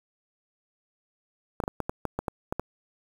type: clicks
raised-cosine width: 1 ms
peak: -14 dBFS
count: 10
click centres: 1.602 / 1.638 / 1.679 / 1.803 / 1.895 / 2.053 / 2.19 / 2.282 / 2.525 / 2.596 s
effects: 7-bit